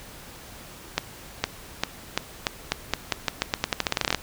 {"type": "accelerating click train", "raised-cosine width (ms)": 0.2, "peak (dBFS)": -4, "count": 23, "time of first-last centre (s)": [0.98, 4.147], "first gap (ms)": 460, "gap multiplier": 0.86, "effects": ["pink hiss -44 dBFS RMS until 4.22 s"]}